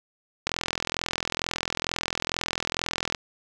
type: click train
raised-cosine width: 0.2 ms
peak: -8 dBFS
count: 114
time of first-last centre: 0.47-3.148 s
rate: 42.2 Hz
effects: none